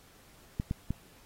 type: clicks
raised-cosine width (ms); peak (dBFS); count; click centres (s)
5; -18; 3; 0.599 / 0.711 / 0.906
effects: pink hiss -59 dBFS RMS until 1.25 s + AAC 48 kbps